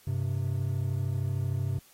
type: tone pair together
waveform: triangle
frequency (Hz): 97.71 / 130.8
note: G2 / C3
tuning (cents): -5 / 0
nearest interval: perfect fourth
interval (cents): 505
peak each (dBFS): -28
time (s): 0.07-1.79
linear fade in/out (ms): 5
effects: white hiss -59 dBFS RMS until 1.93 s + AAC 48 kbps

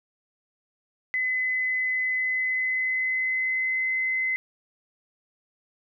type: tone with pitch glide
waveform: sine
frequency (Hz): 2023 to 2048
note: B6 to C7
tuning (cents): +41 to -38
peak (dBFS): -23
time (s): 1.14-4.36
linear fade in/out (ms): 0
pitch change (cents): +21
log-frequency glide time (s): 2.17-3.89
effects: none

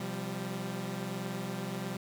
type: chord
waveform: sawtooth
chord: C suspended fourth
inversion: none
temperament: equal with one note detuned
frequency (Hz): 127.9 / 174.61 / 196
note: C3 / F3 / G3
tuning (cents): -39 / 0 / 0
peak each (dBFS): -37 / -36 / -34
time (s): 0-1.97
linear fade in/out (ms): 5
effects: 9-bit

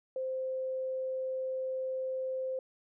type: tone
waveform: sine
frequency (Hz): 521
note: C5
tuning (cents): -7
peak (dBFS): -32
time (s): 0.16-2.59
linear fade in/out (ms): 2
effects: none

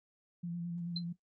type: tone with vibrato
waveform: sine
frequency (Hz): 171.9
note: F3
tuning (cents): -27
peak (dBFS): -36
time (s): 0.43-1.13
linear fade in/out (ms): 10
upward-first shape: square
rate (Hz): 9.2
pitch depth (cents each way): 22
type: tone with exponential decay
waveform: sine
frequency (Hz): 4086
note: C8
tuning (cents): -42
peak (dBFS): -32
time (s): 0.96-1.04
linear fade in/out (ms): 5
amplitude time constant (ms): 16
effects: noise-tail reverb RT60 0.1 s tail -17 dB re dry + Opus 48 kbps

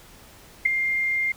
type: tone with ADSR envelope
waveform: sine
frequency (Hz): 2109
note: C7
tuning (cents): +13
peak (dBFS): -11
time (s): 0.65-1.32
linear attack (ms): 11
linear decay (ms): 3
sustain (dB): -10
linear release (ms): 4
effects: pink hiss -49 dBFS RMS until 1.36 s

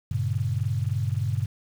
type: chord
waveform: sine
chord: G diminished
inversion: none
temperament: just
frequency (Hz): 98 / 117.6 / 141.12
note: G2 / Bb2 / Db3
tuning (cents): 0 / +16 / +31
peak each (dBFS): -27 / -27 / -30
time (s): 0.11-1.46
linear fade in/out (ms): 5
effects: 8-bit

